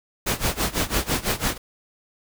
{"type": "noise with tremolo", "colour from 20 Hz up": "pink", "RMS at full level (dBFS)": -21, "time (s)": [0.26, 1.58], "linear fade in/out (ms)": 10, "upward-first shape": "sine", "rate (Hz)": 6, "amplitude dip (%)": 90, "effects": []}